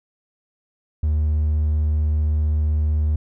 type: tone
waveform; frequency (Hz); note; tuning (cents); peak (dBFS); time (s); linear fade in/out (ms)
triangle; 76.3; D#2; -33; -14; 1.03-3.16; 5
effects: tanh soft clip ceiling -10 dBFS